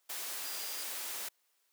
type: tone in noise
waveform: sine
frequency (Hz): 4849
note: D#8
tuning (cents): -45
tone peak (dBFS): -46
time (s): 0.44-0.84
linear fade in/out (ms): 10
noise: white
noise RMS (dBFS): -40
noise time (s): 0.09-1.29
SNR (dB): -9
effects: white hiss -75 dBFS RMS until 1.72 s + high-pass 400 Hz 12 dB/octave